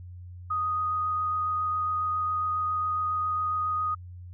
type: tone with vibrato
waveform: sine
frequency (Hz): 1244.5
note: D#6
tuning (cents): 0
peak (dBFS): -25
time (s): 0.5-3.95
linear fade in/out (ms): 10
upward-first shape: sine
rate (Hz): 7.3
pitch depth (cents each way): 8
effects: added 89 Hz sine -40 dBFS peak until 4.33 s